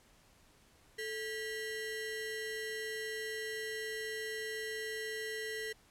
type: ring-modulated tone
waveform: 40% pulse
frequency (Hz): 1191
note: D6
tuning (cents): +24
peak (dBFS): -34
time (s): 0.98-5.73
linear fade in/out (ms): 10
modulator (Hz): 753
effects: pink hiss -65 dBFS RMS until 5.9 s + low-pass 12000 Hz 12 dB/octave